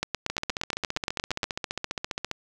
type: two click trains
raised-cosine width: 0.2 ms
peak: -12 / -9 dBFS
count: 31 / 13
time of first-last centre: 0.3-2.313 / 0.03-1.432 s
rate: 14.9 / 8.56 Hz
effects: none